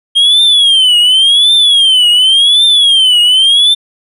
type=tone with vibrato; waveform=triangle; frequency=3215 Hz; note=G7; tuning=43 cents sharp; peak=-3 dBFS; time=0.15-3.75 s; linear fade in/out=20 ms; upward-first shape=triangle; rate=0.9 Hz; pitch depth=200 cents each way; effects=resampled to 32000 Hz